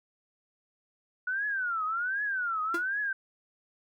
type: tone with vibrato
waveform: sine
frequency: 1457 Hz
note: F#6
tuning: 27 cents flat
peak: -28 dBFS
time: 1.27-3.13 s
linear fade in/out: 5 ms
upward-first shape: triangle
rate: 1.3 Hz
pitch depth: 280 cents each way
type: tone with exponential decay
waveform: 45% pulse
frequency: 339.5 Hz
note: F4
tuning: 49 cents flat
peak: -28 dBFS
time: 2.74-2.85 s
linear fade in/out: 5 ms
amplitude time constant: 22 ms
effects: none